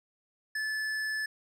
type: tone with hard clipping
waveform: sine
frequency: 1736 Hz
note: A6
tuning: 24 cents flat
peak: -32 dBFS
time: 0.55-1.26 s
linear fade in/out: 5 ms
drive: 10 dB
effects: none